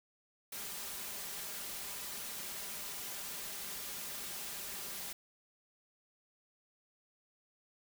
white noise with comb filter, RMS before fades -43 dBFS, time 0.52-5.13 s, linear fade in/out 5 ms, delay 5 ms, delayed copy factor +0.5, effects none

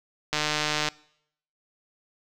click train, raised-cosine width 0.2 ms, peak -8 dBFS, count 85, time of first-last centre 0.33-0.886 s, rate 151 Hz, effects noise-tail reverb RT60 0.7 s tail -23 dB re dry

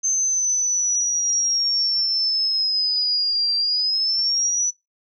sine linear two-way sweep, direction down then up, 6272 to 4700 to 5970 Hz, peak -18 dBFS, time 0.03-4.71 s, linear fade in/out 20 ms, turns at 3.56 s, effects noise-tail reverb RT60 0.2 s tail -22 dB re dry

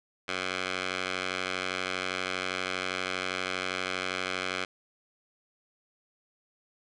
10% pulse tone with band-pass filter, 92.5 Hz, F#2, in tune, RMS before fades -33 dBFS, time 0.28-4.65 s, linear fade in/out 5 ms, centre 2400 Hz, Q 0.98, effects resampled to 22050 Hz

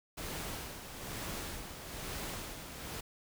pink noise with tremolo, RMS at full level -40 dBFS, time 0.17-3.01 s, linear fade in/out 10 ms, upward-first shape sine, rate 1.1 Hz, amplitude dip 55%, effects none

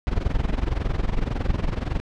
brown noise with amplitude modulation, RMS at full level -20 dBFS, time 0.07-2 s, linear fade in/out 0 ms, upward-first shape sine, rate 21.8 Hz, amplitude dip 85%, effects low-pass 4000 Hz 12 dB/octave

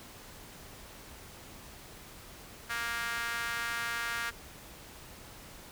sawtooth tone with high-pass filter, 233.8 Hz, A#3, 5 cents sharp, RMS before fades -35 dBFS, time 2.69-4.31 s, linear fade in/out 20 ms, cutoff 1500 Hz, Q 2.8, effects pink hiss -50 dBFS RMS until 5.71 s

